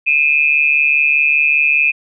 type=tone pair together; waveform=sine; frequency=2441 / 2586 Hz; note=D#7 / E7; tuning=-34 / -34 cents; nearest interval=minor second; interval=100 cents; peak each=-13 dBFS; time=0.06-1.92 s; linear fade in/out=20 ms; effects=none